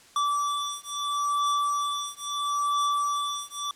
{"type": "beating tone pair", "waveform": "square", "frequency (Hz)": [1159, 1159.75], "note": ["D6", "D6"], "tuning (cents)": [-23, -22], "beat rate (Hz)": 0.75, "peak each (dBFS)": -29, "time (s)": [0.16, 3.71], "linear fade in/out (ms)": 2, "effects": ["white hiss -54 dBFS RMS until 3.75 s", "low-pass 9000 Hz 12 dB/octave"]}